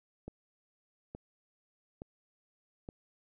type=click train; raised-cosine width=2 ms; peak=-29 dBFS; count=4; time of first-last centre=0.28-2.889 s; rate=1.15 Hz; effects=none